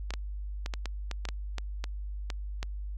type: clicks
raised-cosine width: 0.2 ms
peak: -18 dBFS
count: 12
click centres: 0.106 / 0.138 / 0.661 / 0.738 / 0.857 / 1.113 / 1.253 / 1.288 / 1.583 / 1.841 / 2.302 / 2.629 s
effects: added 50 Hz sine -34 dBFS peak until 2.97 s